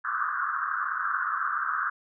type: band-pass noise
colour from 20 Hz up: pink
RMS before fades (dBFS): -29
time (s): 0.04-1.9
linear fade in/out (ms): 10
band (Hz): 1100 to 1600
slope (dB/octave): 96
effects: none